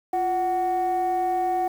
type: tone pair together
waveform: sine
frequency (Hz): 349.2 / 743.6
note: F4 / F#5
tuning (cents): 0 / +8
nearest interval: octave + minor second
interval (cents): 1308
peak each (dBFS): -26 / -20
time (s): 0.13-1.68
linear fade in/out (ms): 5
effects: tanh soft clip ceiling -18 dBFS + 8-bit